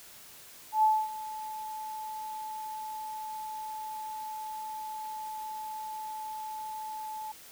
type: tone with ADSR envelope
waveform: sine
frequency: 867 Hz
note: A5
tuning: 26 cents flat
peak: -19 dBFS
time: 0.72-7.32 s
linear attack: 110 ms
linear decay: 250 ms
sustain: -17 dB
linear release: 6 ms
effects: white hiss -51 dBFS RMS until 7.51 s

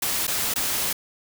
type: noise with dropouts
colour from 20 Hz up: white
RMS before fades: -25 dBFS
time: 0.02-0.93 s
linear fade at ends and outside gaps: 5 ms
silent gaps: 0.27-0.277 / 0.539-0.558 s
effects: none

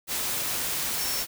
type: tone in noise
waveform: sine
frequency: 5440 Hz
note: F8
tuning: 46 cents flat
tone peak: -33 dBFS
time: 0.97-1.25 s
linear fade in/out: 50 ms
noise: white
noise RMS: -29 dBFS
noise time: 0.07-1.27 s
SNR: -7 dB
effects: none

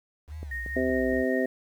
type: tone with vibrato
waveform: sine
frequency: 69.3 Hz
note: C#2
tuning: in tune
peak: -35 dBFS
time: 0.27-1.25 s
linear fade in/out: 50 ms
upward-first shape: sine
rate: 2.2 Hz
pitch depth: 220 cents each way
type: click train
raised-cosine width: 2 ms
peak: -27 dBFS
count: 4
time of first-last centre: 0.43-1.128 s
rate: 4.3 Hz
type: tone with tremolo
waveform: sine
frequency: 1855 Hz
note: A#6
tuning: 9 cents flat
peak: -31 dBFS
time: 0.51-1.46 s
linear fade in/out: 5 ms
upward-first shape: sine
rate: 5 Hz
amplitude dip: 35%
type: harmonic tone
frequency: 129.3 Hz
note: C3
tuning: 20 cents flat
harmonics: 2 / 3 / 4 / 5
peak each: -27 / -29 / -30 / -31 dBFS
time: 0.76-1.46 s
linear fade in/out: 5 ms
effects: 9-bit

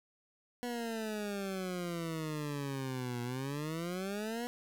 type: exponential two-way sweep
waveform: 20% pulse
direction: down then up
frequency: 245.4 to 119.6 to 245.4 Hz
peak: -31 dBFS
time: 0.63-4.47 s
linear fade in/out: 0 ms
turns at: 3.22 s
effects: 10-bit

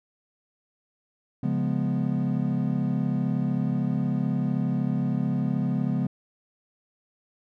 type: chord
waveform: triangle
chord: C# dominant seventh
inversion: none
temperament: equal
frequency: 138.59 / 174.61 / 207.7 / 246.9 Hz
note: C#3 / E#3 / G#3 / B3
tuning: 0 / 0 / 0 / 0 cents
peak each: -26 / -27 / -27 / -27 dBFS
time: 1.43-6.07 s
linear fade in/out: 5 ms
effects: none

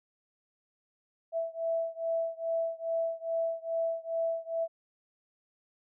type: beating tone pair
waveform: sine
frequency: 659.3 / 661.7 Hz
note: E5 / E5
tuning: 0 / +6 cents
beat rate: 2.4 Hz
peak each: -32 / -33 dBFS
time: 1.32-4.68 s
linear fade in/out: 50 ms
effects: none

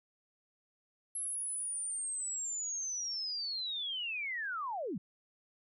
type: linear sweep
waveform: sine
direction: down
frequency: 11110 to 148.1 Hz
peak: -35 dBFS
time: 1.15-4.98 s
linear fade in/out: 5 ms
effects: none

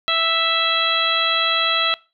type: harmonic tone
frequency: 659.3 Hz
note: E5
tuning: in tune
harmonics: 1 / 2 / 3 / 4 / 5 / 6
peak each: -27 / -22 / -27 / -25 / -21 / -23 dBFS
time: 0.08-1.94 s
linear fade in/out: 0 ms
effects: noise-tail reverb RT60 0.3 s tail -22 dB re dry

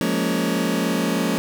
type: chord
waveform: sawtooth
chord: Bb minor seventh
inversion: second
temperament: just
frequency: 174.81 / 209.8 / 233.1 / 279.7 Hz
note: F3 / Ab3 / Bb3 / Db4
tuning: +2 / +18 / 0 / +16 cents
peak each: -21 dBFS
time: 0.01-1.38 s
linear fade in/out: 0 ms
effects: none

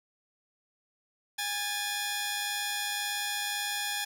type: tone pair together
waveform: 10% pulse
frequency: 822 / 1745.8 Hz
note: G#5 / A6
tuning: -18 / -14 cents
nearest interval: octave + minor second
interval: 1304 cents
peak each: -25 dBFS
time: 1.38-4.05 s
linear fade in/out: 10 ms
effects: none

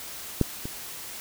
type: clicks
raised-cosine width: 3 ms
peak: -7 / -20 dBFS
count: 2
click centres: 0.413 / 0.655 s
effects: white hiss -39 dBFS RMS until 1.2 s

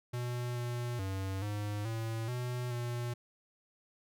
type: tone with pitch steps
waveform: square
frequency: 122.1 / 121 / 96 / 103.8 / 112.8 / 123.6 / 120.5 Hz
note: B2 / B2 / G2 / G#2 / A2 / B2 / B2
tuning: -19 / -35 / -36 / 0 / +44 / +2 / -42 cents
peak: -35 dBFS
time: 0.13-3.14 s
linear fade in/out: 10 ms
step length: 430 ms
effects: none

